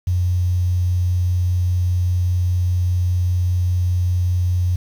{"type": "tone with quantisation", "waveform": "sine", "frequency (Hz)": 89.5, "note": "F2", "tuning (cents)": 43, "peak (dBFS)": -15, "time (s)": [0.07, 4.76], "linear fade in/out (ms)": 5, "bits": 7, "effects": []}